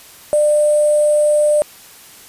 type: tone with sample-and-hold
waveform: sine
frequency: 598 Hz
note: D5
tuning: 31 cents sharp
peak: -10 dBFS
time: 0.33-1.62 s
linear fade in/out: 0 ms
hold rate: 8820 Hz
effects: white hiss -41 dBFS RMS until 2.28 s + resampled to 32000 Hz